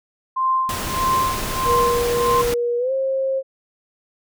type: tone with tremolo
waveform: sine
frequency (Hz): 1046.5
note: C6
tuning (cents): 0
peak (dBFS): -15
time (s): 0.36-2.42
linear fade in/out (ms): 10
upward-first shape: sine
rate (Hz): 1.6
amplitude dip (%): 90
type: noise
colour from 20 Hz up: pink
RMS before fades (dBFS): -26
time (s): 0.69-2.54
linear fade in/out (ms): 2
type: tone with pitch glide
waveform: sine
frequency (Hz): 478.5 to 534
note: A#4 to C5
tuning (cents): +45 to +35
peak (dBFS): -18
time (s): 1.65-3.43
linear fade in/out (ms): 50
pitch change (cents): +190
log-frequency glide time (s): 2.78-2.92
effects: none